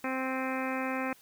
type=harmonic tone with a mistuned harmonic; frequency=261.6 Hz; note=C4; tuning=in tune; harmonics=1 / 2 / 3 / 4 / 5 / 6 / 7 / 8 / 9 / 10; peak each=-34 / -37 / -39 / -40 / -41 / -42 / -42 / -43 / -44 / -44 dBFS; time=0.04-1.13 s; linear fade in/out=2 ms; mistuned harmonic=10; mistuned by=-51 cents; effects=white hiss -59 dBFS RMS until 1.21 s